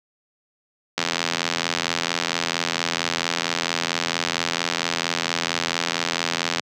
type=click train; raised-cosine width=0.2 ms; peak=-3 dBFS; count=475; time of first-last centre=0.98-6.596 s; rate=84.4 Hz; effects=high-pass 150 Hz 12 dB/octave